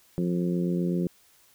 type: harmonic tone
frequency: 87.9 Hz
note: F2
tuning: 12 cents sharp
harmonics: 2 / 3 / 4 / 5 / 6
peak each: -25 / -34 / -31 / -38 / -40 dBFS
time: 0.18-1.07 s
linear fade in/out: 0 ms
effects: white hiss -60 dBFS RMS until 1.54 s